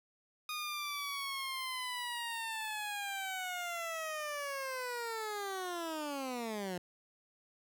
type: linear sweep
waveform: 15% pulse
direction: down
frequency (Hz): 1235 to 173.9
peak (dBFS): -31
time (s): 0.49-6.78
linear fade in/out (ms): 2
effects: none